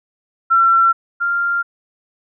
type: tone pair in turn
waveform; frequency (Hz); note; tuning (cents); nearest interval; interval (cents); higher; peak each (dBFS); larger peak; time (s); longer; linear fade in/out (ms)
sine; 1354 / 1392.9; E6 / F6; +46 / -5; unison; 49; second; -9 / -15; first; 0.5-0.93 / 1.2-1.63; neither; 20
effects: none